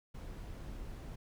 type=noise; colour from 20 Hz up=brown; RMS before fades=-45 dBFS; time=0.14-1.16 s; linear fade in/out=10 ms; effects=none